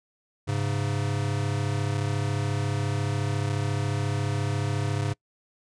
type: tone pair together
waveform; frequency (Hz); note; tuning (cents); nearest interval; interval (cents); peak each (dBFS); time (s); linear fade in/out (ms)
square; 102.3 / 136.51; G#2 / C#3; -26 / -26; perfect fourth; 500; -28 / -29; 0.47-5.14; 20
effects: noise-tail reverb RT60 0.1 s tail -25 dB re dry + resampled to 22050 Hz